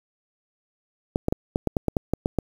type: clicks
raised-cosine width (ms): 2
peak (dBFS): -8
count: 11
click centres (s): 1.159 / 1.284 / 1.325 / 1.559 / 1.673 / 1.768 / 1.883 / 1.968 / 2.136 / 2.259 / 2.387
effects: 7-bit